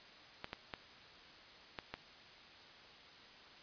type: clicks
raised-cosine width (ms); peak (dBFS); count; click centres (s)
0.3; -25; 5; 0.444 / 0.531 / 0.738 / 1.788 / 1.94
effects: white hiss -57 dBFS RMS until 3.62 s + resampled to 11025 Hz